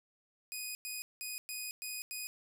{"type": "tone bursts at uneven times", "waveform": "10% pulse", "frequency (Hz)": 2489, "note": "D#7", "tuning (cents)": 0, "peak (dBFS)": -30, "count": 6, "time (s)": [[0.52, 0.75], [0.85, 1.02], [1.21, 1.38], [1.49, 1.71], [1.82, 2.02], [2.11, 2.27]], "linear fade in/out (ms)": 0, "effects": []}